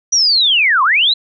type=linear two-way sweep; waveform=sine; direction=down then up; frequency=5920 to 997 to 4117 Hz; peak=-9 dBFS; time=0.12-1.14 s; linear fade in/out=10 ms; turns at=0.83 s; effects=none